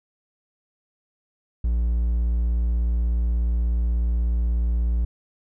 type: tone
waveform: triangle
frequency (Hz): 58.27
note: A#1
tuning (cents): 0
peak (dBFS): -17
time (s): 1.64-5.05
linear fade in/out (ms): 5
effects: none